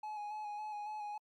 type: tone with vibrato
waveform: triangle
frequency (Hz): 842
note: G#5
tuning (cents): +24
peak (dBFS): -38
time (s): 0.03-1.18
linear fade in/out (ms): 5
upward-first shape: square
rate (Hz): 3.6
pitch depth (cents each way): 23
effects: Opus 48 kbps